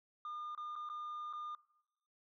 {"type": "tone with dropouts", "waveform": "sine", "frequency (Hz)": 1211, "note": "D#6", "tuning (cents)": -47, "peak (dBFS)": -39, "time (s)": [0.25, 1.55], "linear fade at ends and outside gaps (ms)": 2, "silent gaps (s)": [[0.55, 0.576], [0.755, 0.761], [0.89, 0.898], [1.328, 1.334]], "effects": ["noise-tail reverb RT60 0.8 s tail -21 dB re dry", "tanh soft clip ceiling -40 dBFS"]}